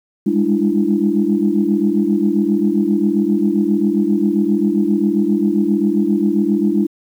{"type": "tone cluster", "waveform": "sine", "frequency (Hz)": [201.1, 208.6, 298.4, 336.9], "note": ["G3", "G#3", "D4", "E4"], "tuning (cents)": [44, 8, 28, 38], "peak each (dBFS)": -18, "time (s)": [0.26, 6.87], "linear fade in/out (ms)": 10, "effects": ["tanh soft clip ceiling -2 dBFS", "8-bit"]}